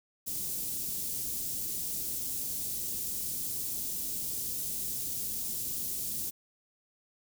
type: band-stop noise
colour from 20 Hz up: white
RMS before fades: -35 dBFS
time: 0.26-6.31 s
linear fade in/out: 20 ms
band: 290 to 6600 Hz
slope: 12 dB/octave
effects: none